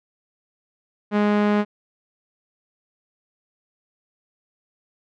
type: tone with low-pass filter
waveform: sawtooth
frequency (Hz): 207.7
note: G#3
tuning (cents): 0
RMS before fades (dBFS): -19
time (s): 1.11-1.65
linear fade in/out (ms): 50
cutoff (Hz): 2100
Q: 0.73
effects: none